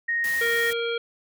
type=tone; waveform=sine; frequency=1864.7 Hz; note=A#6; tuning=in tune; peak=-22 dBFS; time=0.08-0.71 s; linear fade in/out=10 ms
type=noise; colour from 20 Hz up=white; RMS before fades=-36 dBFS; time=0.24-0.73 s; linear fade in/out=2 ms
type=harmonic tone; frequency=466.2 Hz; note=A#4; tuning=in tune; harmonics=1 / 3 / 5 / 7 / 9; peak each=-26 / -32 / -34 / -33 / -46 dBFS; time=0.41-0.98 s; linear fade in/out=5 ms
effects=none